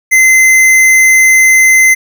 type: tone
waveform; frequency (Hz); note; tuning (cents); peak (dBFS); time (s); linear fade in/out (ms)
square; 2060; C7; -28; -4; 0.11-1.95; 20
effects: none